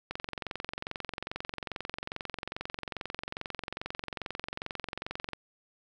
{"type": "click train", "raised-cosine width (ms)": 0.3, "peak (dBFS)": -19, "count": 118, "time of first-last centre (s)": [0.11, 5.333], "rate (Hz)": 22.4, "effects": []}